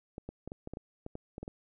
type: clicks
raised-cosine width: 2 ms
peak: -27 dBFS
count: 12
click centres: 0.181 / 0.29 / 0.476 / 0.519 / 0.674 / 0.736 / 0.771 / 1.064 / 1.154 / 1.381 / 1.43 / 1.479 s
effects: none